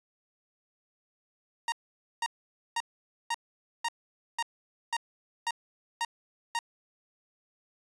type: tone bursts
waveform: sawtooth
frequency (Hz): 932.3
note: A#5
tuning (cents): 0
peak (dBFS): -24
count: 10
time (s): 1.68-6.59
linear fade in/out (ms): 2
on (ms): 41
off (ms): 500
effects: resampled to 22050 Hz